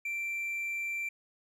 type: tone with hard clipping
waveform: triangle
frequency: 2350 Hz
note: D7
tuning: 1 cent sharp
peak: -33 dBFS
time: 0.05-1.09 s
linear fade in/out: 5 ms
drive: 5 dB
effects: none